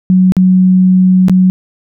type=tone with dropouts; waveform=sine; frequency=185.1 Hz; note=F#3; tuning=1 cent sharp; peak=-4 dBFS; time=0.1-1.5 s; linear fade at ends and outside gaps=0 ms; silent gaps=0.321-0.367 / 1.284-1.296 s; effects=none